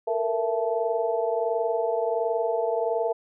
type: tone cluster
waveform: sine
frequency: 449.2 / 470.6 / 667 / 873 Hz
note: A4 / A#4 / E5 / A5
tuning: +36 / +16 / +20 / -14 cents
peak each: -29 / -27 / -27 / -32 dBFS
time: 0.07-3.13 s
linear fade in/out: 10 ms
effects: none